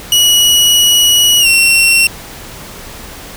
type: tone with pitch glide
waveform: sawtooth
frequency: 2919 to 2724 Hz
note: F#7 to F7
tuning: -24 to -44 cents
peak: -3 dBFS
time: 0.12-2.07 s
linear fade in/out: 2 ms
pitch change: -120 cents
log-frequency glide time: 1.4-1.47 s
effects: pink hiss -30 dBFS RMS until 3.36 s